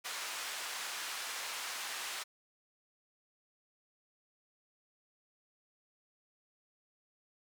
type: band-pass noise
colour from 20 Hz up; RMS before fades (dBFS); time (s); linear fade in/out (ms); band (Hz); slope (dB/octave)
pink; -41; 0.04-2.24; 20; 1100 to 10000; 12
effects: none